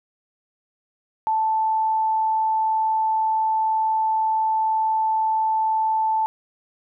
sine tone, 879 Hz, A5, 2 cents flat, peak -18 dBFS, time 1.27-6.26 s, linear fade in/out 0 ms, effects none

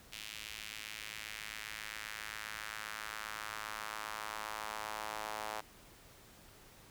sawtooth tone with high-pass filter sweep, 107.5 Hz, A2, 40 cents flat, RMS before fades -44 dBFS, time 0.12-5.61 s, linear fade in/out 10 ms, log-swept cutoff 2800 to 780 Hz, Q 1.7, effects pink hiss -59 dBFS RMS until 6.9 s

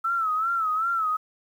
sine tone with vibrato, 1313 Hz, E6, 7 cents flat, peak -22 dBFS, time 0.04-1.17 s, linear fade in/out 10 ms, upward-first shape sine, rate 2.6 Hz, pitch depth 91 cents each way, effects 9-bit

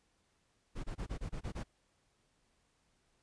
brown noise bursts, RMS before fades -39 dBFS, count 8, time 0.75-1.638 s, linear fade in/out 20 ms, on 90 ms, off 24 ms, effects pink hiss -75 dBFS RMS until 3.22 s + resampled to 22050 Hz

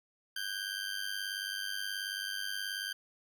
20% pulse ring-modulated tone, 1568 Hz, G6, in tune, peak -28 dBFS, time 0.36-2.93 s, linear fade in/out 5 ms, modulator 49.3 Hz, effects none

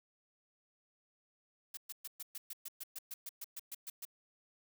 blue noise bursts, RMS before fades -44 dBFS, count 16, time 1.74-4.052 s, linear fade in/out 5 ms, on 32 ms, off 120 ms, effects none

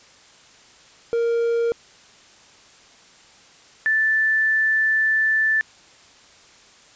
triangle / sine tone pair in turn, 466.2 / 1760.1 Hz, A#4 / A6, 0 / 0 cents, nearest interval octave + major seventh, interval 2300 cents, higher second, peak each -16 dBFS, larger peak neither, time 1.13-1.72 / 3.86-5.61 s, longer second, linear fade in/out 0 ms, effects white hiss -50 dBFS RMS until 6.95 s + resampled to 16000 Hz

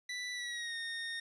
25% pulse tone with pitch glide, 1975.5 to 1843.2 Hz, B6 to A#6, 0 to -20 cents, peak -34 dBFS, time 0.09-1.2 s, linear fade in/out 5 ms, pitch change -120 cents, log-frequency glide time 0.33-0.76 s, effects resampled to 22050 Hz + 11-bit

